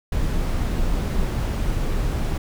brown noise, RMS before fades -22 dBFS, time 0.12-2.38 s, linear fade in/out 5 ms, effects none

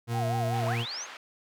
40% pulse tone, 117.3 Hz, A#2, 11 cents sharp, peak -27 dBFS, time 0.07-0.86 s, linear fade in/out 50 ms
sine tone with vibrato, 719 Hz, F#5, 50 cents flat, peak -30 dBFS, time 0.12-0.77 s, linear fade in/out 50 ms, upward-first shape sine, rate 5.1 Hz, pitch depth 170 cents each way
pink band-pass noise, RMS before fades -44 dBFS, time 0.54-1.17 s, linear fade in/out 2 ms, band 960 to 3100 Hz, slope 12 dB/octave
sine linear sweep, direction up, 155.56 to 6730 Hz, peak -34 dBFS, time 0.62-1.07 s, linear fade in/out 50 ms
effects none

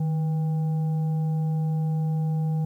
sine tone with frequency modulation, 155.56 Hz, D#3, in tune, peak -22 dBFS, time 0-2.65 s, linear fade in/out 5 ms, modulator 645 Hz, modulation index 0.2, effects 10-bit

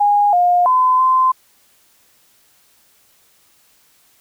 sine tone with pitch steps, 821 / 710 / 1019 / 1034 Hz, G#5 / F5 / C6 / C6, -20 / +28 / -46 / -21 cents, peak -10 dBFS, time 0-1.32 s, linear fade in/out 10 ms, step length 330 ms, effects white hiss -55 dBFS RMS until 4.2 s

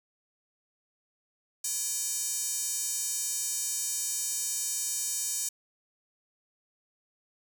square tone with high-pass filter, 339.9 Hz, F4, 47 cents flat, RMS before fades -32 dBFS, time 1.64-5.49 s, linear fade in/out 5 ms, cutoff 7100 Hz, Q 2.7, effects none

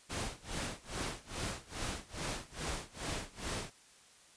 pink noise with tremolo, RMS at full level -37 dBFS, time 0.09-3.71 s, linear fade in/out 20 ms, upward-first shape sine, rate 2.4 Hz, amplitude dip 95%, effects white hiss -61 dBFS RMS until 4.36 s + resampled to 22050 Hz

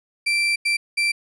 35% pulse tone bursts at uneven times, 2349 Hz, D7, in tune, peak -16 dBFS, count 3, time 0.26-0.56 / 0.65-0.77 / 0.97-1.12 s, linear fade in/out 10 ms, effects resampled to 22050 Hz

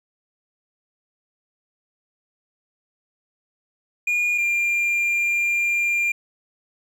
triangle tone pair in turn, 2433 / 2393 Hz, D#7 / D7, -39 / +32 cents, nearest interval unison, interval 29 cents, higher first, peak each -17 dBFS, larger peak neither, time 4.07-4.38 / 4.38-6.12 s, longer second, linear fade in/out 5 ms, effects none

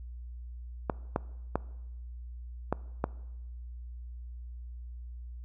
clicks, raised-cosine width 1 ms, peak -13 dBFS, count 5, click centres 0.898 / 1.161 / 1.556 / 2.726 / 3.041 s, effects noise-tail reverb RT60 1.0 s tail -21 dB re dry + added 60 Hz sine -40 dBFS peak until 5.44 s

